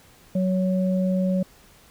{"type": "tone pair together", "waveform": "sine", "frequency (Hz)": [186.1, 557.7], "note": ["F#3", "C#5"], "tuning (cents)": [10, 10], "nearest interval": "octave + perfect fifth", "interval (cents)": 1900, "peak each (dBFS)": [-20, -27], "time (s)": [0.35, 1.43], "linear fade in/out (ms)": 5, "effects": ["pink hiss -53 dBFS RMS until 1.9 s"]}